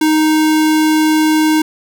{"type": "tone", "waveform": "square", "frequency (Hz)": 311.1, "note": "D#4", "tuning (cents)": 0, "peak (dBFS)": -10, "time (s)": [0.01, 1.62], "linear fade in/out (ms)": 5, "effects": []}